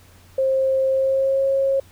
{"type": "tone with pitch glide", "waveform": "sine", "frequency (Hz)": [531, 542.5], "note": ["C5", "C#5"], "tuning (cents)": [25, -37], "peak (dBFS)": -16, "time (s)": [0.38, 1.8], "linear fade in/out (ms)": 5, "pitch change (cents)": 38, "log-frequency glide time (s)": [0.9, 1.45], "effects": ["added 89 Hz sine -50 dBFS peak until 1.91 s", "pink hiss -52 dBFS RMS until 1.91 s"]}